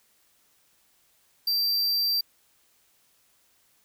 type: tone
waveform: square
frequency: 4699 Hz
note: D8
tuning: in tune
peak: -23 dBFS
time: 1.47-2.21 s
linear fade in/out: 5 ms
effects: white hiss -65 dBFS RMS until 3.84 s